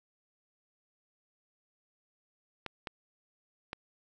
clicks, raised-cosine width 0.3 ms, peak -21 dBFS, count 3, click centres 2.663 / 2.872 / 3.731 s, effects none

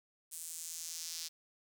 sawtooth tone with high-pass filter sweep, 164.81 Hz, E3, in tune, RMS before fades -44 dBFS, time 0.31-1.29 s, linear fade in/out 20 ms, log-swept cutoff 8800 to 4900 Hz, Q 2.1, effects none

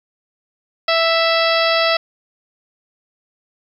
harmonic tone with a mistuned harmonic, 660 Hz, E5, 2 cents sharp, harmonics 1 / 2 / 3 / 4 / 5 / 6 / 7 / 8, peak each -17 / -20 / -22 / -23 / -24 / -25 / -25 / -26 dBFS, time 0.88-1.97 s, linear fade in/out 5 ms, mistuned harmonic 8, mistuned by -27 cents, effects 8-bit

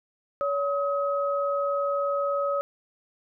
sine tone pair together, 566 / 1270.6 Hz, C#5 / D#6, +36 / +36 cents, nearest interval octave + major second, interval 1400 cents, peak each -25 / -28 dBFS, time 0.41-2.61 s, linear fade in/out 0 ms, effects none

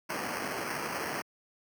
blue noise with sample-and-hold, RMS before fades -35 dBFS, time 0.09-1.22 s, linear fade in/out 10 ms, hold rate 3675 Hz, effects high-pass 150 Hz 12 dB/octave

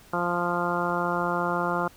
harmonic tone, 174.61 Hz, F3, in tune, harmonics 1 / 2 / 3 / 4 / 5 / 6 / 7 / 8, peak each -32 / -32 / -32 / -32 / -32 / -32 / -32 / -32 dBFS, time 0.13-1.88 s, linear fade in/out 5 ms, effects pink hiss -53 dBFS RMS until 1.96 s

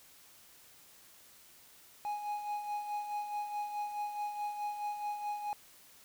triangle tone with tremolo, 830.6 Hz, G#5, in tune, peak -31 dBFS, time 2.05-5.53 s, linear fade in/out 0 ms, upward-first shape sine, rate 4.7 Hz, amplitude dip 55%, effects white hiss -59 dBFS RMS until 6.04 s

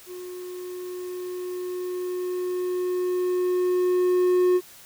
triangle tone with level ramp, 362.1 Hz, F#4, 37 cents flat, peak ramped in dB -33 to -14 dBFS, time 0.06-4.61 s, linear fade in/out 50 ms, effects white hiss -48 dBFS RMS until 4.85 s

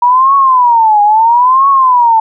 sine tone with vibrato, 956 Hz, A#5, 43 cents sharp, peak -4 dBFS, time 0.02-2.2 s, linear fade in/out 5 ms, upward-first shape triangle, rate 0.75 Hz, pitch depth 270 cents each way, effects none

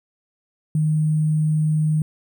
sine tone with sample-and-hold, 154.8 Hz, D#3, 9 cents flat, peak -16 dBFS, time 0.75-2.02 s, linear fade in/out 2 ms, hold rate 8820 Hz, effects none

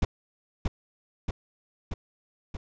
brown noise with echo, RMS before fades -22 dBFS, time 0.02-0.05 s, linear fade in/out 5 ms, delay 630 ms, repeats 4, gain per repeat -3 dB, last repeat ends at 2.57 s, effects resampled to 16000 Hz

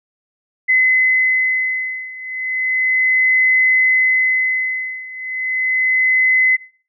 sine beating tone pair, 2034 / 2034.34 Hz, C7 / C7, -50 / -49 cents, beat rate 0.34 Hz, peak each -15 / -17 dBFS, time 0.68-6.57 s, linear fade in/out 20 ms, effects noise-tail reverb RT60 0.4 s tail -17 dB re dry

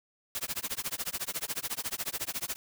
white noise with tremolo, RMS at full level -32 dBFS, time 0.35-2.56 s, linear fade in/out 0 ms, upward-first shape sine, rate 14 Hz, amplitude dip 100%, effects none

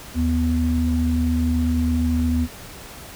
sine tone pair together, 77.4 / 246.1 Hz, D#2 / B3, -9 / -6 cents, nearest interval octave + minor sixth, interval 2003 cents, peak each -20 dBFS, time 0.14-2.48 s, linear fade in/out 50 ms, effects pink hiss -39 dBFS RMS until 3.15 s

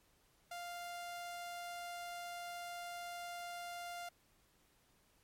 sawtooth tone, 698.5 Hz, F5, in tune, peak -40 dBFS, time 0.51-4.09 s, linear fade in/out 5 ms, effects pink hiss -72 dBFS RMS until 5.23 s + MP3 64 kbps

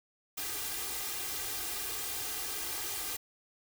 white noise with comb filter, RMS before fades -37 dBFS, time 0.37-3.17 s, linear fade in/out 10 ms, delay 2.5 ms, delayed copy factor +0.85, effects none

